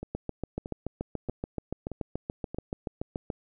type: two click trains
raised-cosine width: 2 ms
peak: -23 / -18 dBFS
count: 5 / 23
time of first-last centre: 0.03-2.546 / 0.15-3.302 s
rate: 1.59 / 6.98 Hz
effects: none